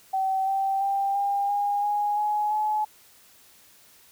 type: tone with pitch steps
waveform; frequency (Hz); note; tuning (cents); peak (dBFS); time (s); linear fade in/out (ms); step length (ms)
sine; 767 / 778.6 / 790.4 / 802.3 / 814.5 / 826.8 / 839.3 / 852; G5 / G5 / G5 / G5 / G#5 / G#5 / G#5 / G#5; -38 / -12 / +14 / +40 / -34 / -8 / +18 / +44; -22; 0.13-2.85; 10; 340
effects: white hiss -55 dBFS RMS until 4.11 s